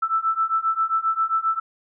sine beating tone pair, 1318.5 / 1326 Hz, E6 / E6, 0 / +10 cents, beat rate 7.5 Hz, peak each -23 / -22 dBFS, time 0.02-1.6 s, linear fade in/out 10 ms, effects none

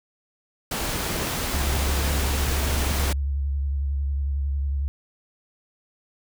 pink noise, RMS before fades -27 dBFS, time 0.71-3.13 s, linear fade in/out 5 ms
sine tone with vibrato, 69.7 Hz, C#2, 10 cents sharp, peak -22 dBFS, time 1.54-4.88 s, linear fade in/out 0 ms, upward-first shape square, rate 11 Hz, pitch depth 36 cents each way
effects none

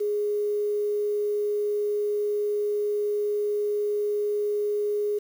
sine tone with quantisation, 415.3 Hz, G#4, in tune, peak -23 dBFS, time 0-5.19 s, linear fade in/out 10 ms, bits 8, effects none

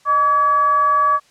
sine tone with frequency modulation, 1145 Hz, D6, 44 cents flat, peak -12 dBFS, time 0.05-1.2 s, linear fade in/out 50 ms, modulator 529 Hz, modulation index 0.35, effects white hiss -54 dBFS RMS until 1.3 s + low-pass 7000 Hz 12 dB/octave

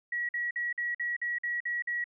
sine tone bursts, 1919 Hz, A#6, 50 cents sharp, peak -29 dBFS, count 9, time 0.12-2.042 s, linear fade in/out 5 ms, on 170 ms, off 49 ms, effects none

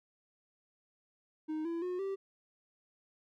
triangle tone with pitch steps, 311.1 / 335.4 / 361.5 / 389.7 Hz, D#4 / E4 / F#4 / G4, 0 / +30 / -40 / -10 cents, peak -32 dBFS, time 1.48-2.16 s, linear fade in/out 20 ms, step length 170 ms, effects none

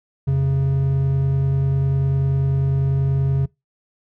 triangle tone pair together, 85.78 / 136 Hz, F2 / C#3, -31 / -33 cents, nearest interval minor sixth, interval 798 cents, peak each -23 / -14 dBFS, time 0.27-3.46 s, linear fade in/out 10 ms, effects noise-tail reverb RT60 0.2 s tail -23 dB re dry

